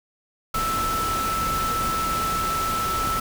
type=tone in noise; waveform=sine; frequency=1318.5 Hz; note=E6; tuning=in tune; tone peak=-23 dBFS; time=0.54-3.2 s; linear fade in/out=5 ms; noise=pink; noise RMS=-29 dBFS; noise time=0.54-3.2 s; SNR=+3 dB; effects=none